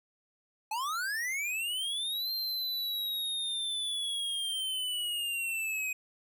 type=linear two-way sweep; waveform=square; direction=up then down; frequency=832 to 4177 to 2503 Hz; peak=-32 dBFS; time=0.71-5.93 s; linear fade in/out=5 ms; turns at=2.32 s; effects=none

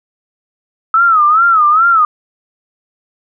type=tone with vibrato; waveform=sine; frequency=1286 Hz; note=E6; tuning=43 cents flat; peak=-6 dBFS; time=0.94-2.05 s; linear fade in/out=2 ms; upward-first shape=sine; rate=2.4 Hz; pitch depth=140 cents each way; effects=none

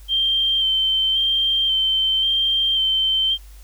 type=tone with vibrato; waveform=sine; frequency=3136 Hz; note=G7; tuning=in tune; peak=-16 dBFS; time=0.08-3.38 s; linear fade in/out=50 ms; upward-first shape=square; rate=0.93 Hz; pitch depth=17 cents each way; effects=added 50 Hz sine -39 dBFS peak until 3.63 s + white hiss -52 dBFS RMS until 3.63 s

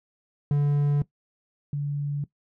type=tone pair in turn; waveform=triangle / sine; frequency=144.6 / 143.99 Hz; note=D3 / D3; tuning=-27 / -34 cents; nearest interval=unison; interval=7 cents; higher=first; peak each=-17 / -25 dBFS; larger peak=first; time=0.51-1.02 / 1.73-2.24 s; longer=neither; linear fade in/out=2 ms; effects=noise-tail reverb RT60 0.1 s tail -18 dB re dry

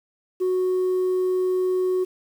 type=tone; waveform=sine; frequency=368.8 Hz; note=F#4; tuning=6 cents flat; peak=-17 dBFS; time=0.4-2.05 s; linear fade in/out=20 ms; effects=tanh soft clip ceiling -18 dBFS + 8-bit

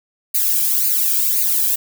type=noise with flanger; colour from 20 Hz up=violet; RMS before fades=-17 dBFS; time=0.34-1.76 s; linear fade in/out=10 ms; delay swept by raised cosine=0.44 to 1.27 ms; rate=1.9 Hz; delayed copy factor=+0.85; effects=none

